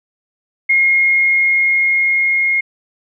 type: tone with level ramp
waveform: sine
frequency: 2146 Hz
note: C7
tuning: 43 cents sharp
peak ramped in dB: -9 to -12 dBFS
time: 0.69-2.61 s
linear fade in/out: 10 ms
effects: none